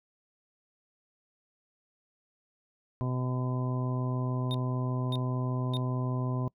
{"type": "harmonic tone", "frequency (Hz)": 126.7, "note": "B2", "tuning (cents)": 45, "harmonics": [1, 2, 3, 4, 5, 6, 7, 8], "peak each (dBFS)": [-29, -36, -41, -47, -43, -51, -51, -42], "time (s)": [3.01, 6.48], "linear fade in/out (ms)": 0}
{"type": "tone bursts", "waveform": "triangle", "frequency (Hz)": 3668, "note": "A#7", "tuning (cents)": -29, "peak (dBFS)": -33, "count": 3, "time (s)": [4.51, 5.769], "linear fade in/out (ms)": 0, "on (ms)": 33, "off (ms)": 580}
{"effects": ["noise-tail reverb RT60 0.1 s tail -24 dB re dry"]}